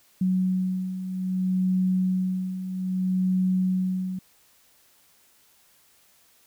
sine beating tone pair, 185 / 185.62 Hz, F#3 / F#3, 0 / +6 cents, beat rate 0.62 Hz, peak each -29 / -23 dBFS, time 0.21-4.19 s, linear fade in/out 5 ms, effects white hiss -60 dBFS RMS until 6.46 s

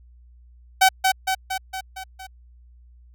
sawtooth tone with echo, 760 Hz, F#5, 46 cents sharp, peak -8 dBFS, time 0.81-0.89 s, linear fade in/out 10 ms, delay 230 ms, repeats 6, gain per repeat -4 dB, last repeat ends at 2.27 s, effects added 60 Hz sine -47 dBFS peak until 3.14 s

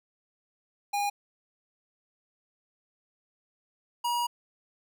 square tone pair in turn, 815 / 957.2 Hz, G#5 / A#5, -33 / +46 cents, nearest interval minor third, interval 279 cents, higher second, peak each -27 dBFS, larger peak neither, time 0.93-1.1 / 4.04-4.27 s, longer second, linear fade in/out 10 ms, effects none

